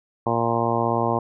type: harmonic tone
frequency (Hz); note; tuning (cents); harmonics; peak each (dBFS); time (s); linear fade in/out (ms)
116.54; A#2; 0; 1 / 2 / 3 / 4 / 5 / 6 / 7 / 8 / 9; -28 / -28 / -28 / -28 / -28 / -28 / -28 / -28 / -28; 0.26-1.19; 5
effects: none